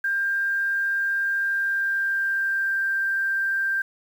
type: tone with pitch glide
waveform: sine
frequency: 1594 to 1579.3 Hz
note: G6 to G6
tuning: +28 to +12 cents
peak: -21 dBFS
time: 0.04-3.82 s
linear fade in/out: 5 ms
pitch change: -16 cents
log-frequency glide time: 1.35-2.8 s
effects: 8-bit